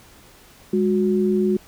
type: tone pair together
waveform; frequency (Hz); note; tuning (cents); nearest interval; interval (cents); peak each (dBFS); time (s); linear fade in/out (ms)
sine; 205.2 / 365.9; G#3 / F#4; -21 / -19; minor seventh; 1002; -19; 0.73-1.57; 5
effects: pink hiss -49 dBFS RMS until 1.67 s